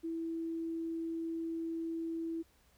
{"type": "tone", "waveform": "sine", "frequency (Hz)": 329, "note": "E4", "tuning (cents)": -3, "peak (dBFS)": -35, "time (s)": [0.03, 2.43], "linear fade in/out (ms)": 20, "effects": ["added 60 Hz sine -69 dBFS peak until 2.77 s", "pink hiss -69 dBFS RMS until 2.77 s"]}